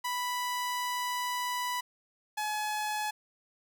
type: tone pair in turn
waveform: sawtooth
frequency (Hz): 987.8 / 848.8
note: B5 / G#5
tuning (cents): 0 / +38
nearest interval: minor third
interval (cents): 262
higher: first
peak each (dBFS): -27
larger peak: neither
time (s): 0.04-1.81 / 2.37-3.11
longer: first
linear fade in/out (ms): 10
effects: none